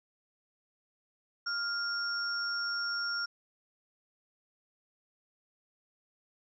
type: tone pair together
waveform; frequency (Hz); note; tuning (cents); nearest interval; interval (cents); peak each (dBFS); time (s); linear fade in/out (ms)
sine; 1400 / 5504; F6 / F8; +4 / -26; 2 octaves; 2370; -33 / -35; 1.46-3.26; 10
effects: none